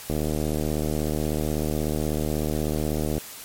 click train, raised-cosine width 2 ms, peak -13 dBFS, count 236, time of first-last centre 0.1-3.18 s, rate 76.3 Hz, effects white hiss -40 dBFS RMS until 3.44 s + MP3 64 kbps

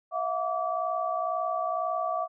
sine tone cluster, 655 / 717 / 1155 Hz, E5 / F5 / D6, -11 / +45 / -29 cents, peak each -31 dBFS, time 0.11-2.28 s, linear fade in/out 50 ms, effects none

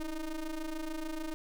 square ring-modulated tone, 153.6 Hz, D#3, 22 cents flat, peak -33 dBFS, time 0-1.34 s, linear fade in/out 0 ms, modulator 167 Hz, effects none

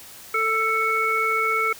harmonic tone, 442.8 Hz, A4, 11 cents sharp, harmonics 1 / 3 / 5, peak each -28 / -22 / -23 dBFS, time 0.34-1.73 s, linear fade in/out 5 ms, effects white hiss -43 dBFS RMS until 1.79 s

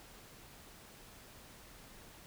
silence, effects pink hiss -56 dBFS RMS until 2.26 s

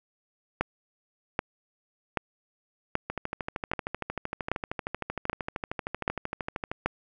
two click trains, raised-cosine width 0.5 ms, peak -16 / -10 dBFS, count 48 / 9, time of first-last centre 3.1-6.715 / 0.61-6.86 s, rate 13 / 1.28 Hz, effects none

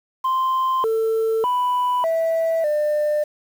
sine tone with pitch steps, 1044 / 446 / 990 / 655 / 599 Hz, C6 / A4 / B5 / E5 / D5, -4 / +23 / +4 / -11 / +34 cents, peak -15 dBFS, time 0.24-3.24 s, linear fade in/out 10 ms, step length 600 ms, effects tanh soft clip ceiling -16 dBFS + 7-bit

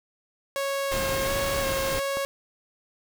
sawtooth tone with vibrato, 546 Hz, C#5, 26 cents flat, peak -22 dBFS, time 0.56-2.25 s, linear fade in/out 0 ms, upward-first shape square, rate 1.4 Hz, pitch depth 20 cents each way
pink noise, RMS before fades -31 dBFS, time 0.91-2 s, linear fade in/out 10 ms
click, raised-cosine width 1 ms, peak -20 dBFS, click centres 2.171 s
effects none

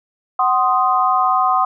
sine chord, C diminished, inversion second, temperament equal with one note detuned, 749.9 / 1046.5 / 1244.5 Hz, Gb5 / C6 / Eb6, +23 / 0 / 0 cents, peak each -17 dBFS, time 0.39-1.65 s, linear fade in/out 5 ms, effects none

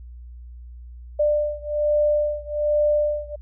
sine beating tone pair, 594 / 595.2 Hz, D5 / D5, +20 / +23 cents, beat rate 1.2 Hz, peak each -21 / -22 dBFS, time 1.19-3.36 s, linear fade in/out 10 ms, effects added 60 Hz sine -37 dBFS peak until 3.41 s

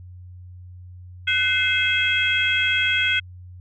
sine tone cluster, 1503 / 2102 / 2585 / 3276 Hz, F#6 / C7 / E7 / G#7, +27 / +7 / -34 / -24 cents, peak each -23 dBFS, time 1.27-3.2 s, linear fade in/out 10 ms, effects tanh soft clip ceiling -7 dBFS + added 90 Hz sine -38 dBFS peak until 3.6 s

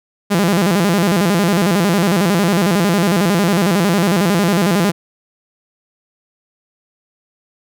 sawtooth tone with vibrato, 185.6 Hz, F#3, 6 cents sharp, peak -8 dBFS, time 0.3-4.92 s, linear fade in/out 20 ms, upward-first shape square, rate 11 Hz, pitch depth 160 cents each way, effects none

